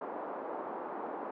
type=band-pass noise; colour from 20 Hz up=white; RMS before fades=-40 dBFS; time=0.01-1.31 s; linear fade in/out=5 ms; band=270 to 1000 Hz; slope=24 dB/octave; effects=none